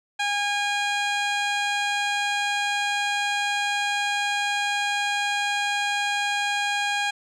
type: tone with low-pass filter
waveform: 15% pulse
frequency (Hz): 816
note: G#5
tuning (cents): -31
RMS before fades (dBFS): -25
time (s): 0.19-7.11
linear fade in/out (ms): 10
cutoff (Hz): 6000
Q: 1.1
effects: none